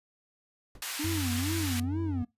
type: noise with exponential decay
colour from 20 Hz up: brown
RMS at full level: -41 dBFS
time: 0.75-0.86 s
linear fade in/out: 2 ms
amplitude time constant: 22 ms
type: high-pass noise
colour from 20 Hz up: pink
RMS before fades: -36 dBFS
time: 0.82-1.8 s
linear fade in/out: 2 ms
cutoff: 1600 Hz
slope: 12 dB/octave
type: tone with vibrato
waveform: triangle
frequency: 282.2 Hz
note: C#4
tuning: 31 cents sharp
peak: -29 dBFS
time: 0.99-2.25 s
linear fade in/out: 10 ms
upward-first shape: sine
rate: 2.2 Hz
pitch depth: 280 cents each way
type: tone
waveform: triangle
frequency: 92.5 Hz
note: F#2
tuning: in tune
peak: -29 dBFS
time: 1.04-2.23 s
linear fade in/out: 5 ms
effects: noise-tail reverb RT60 0.2 s tail -22 dB re dry + resampled to 32000 Hz